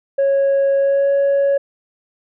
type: tone with pitch glide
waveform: sine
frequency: 551 to 557.7 Hz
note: C#5 to C#5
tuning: -11 to +10 cents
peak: -10 dBFS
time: 0.18-1.58 s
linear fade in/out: 10 ms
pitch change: +21 cents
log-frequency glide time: 0.77-1.1 s
effects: tanh soft clip ceiling -11 dBFS